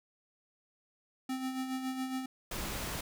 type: tone with tremolo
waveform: square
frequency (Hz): 260.5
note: C4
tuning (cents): -7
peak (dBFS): -33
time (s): 1.29-2.26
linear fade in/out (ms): 5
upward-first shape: sine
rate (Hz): 7.2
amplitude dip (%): 50
type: noise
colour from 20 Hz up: pink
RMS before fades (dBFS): -38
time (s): 2.51-3.01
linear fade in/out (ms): 5
effects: none